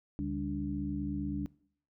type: harmonic tone with a mistuned harmonic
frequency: 72.5 Hz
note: D2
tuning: 22 cents flat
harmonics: 1 / 2 / 3 / 4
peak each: -40 / -40 / -38 / -35 dBFS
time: 0.19-1.46 s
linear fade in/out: 0 ms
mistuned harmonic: 3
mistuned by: -140 cents
effects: noise-tail reverb RT60 0.6 s tail -22 dB re dry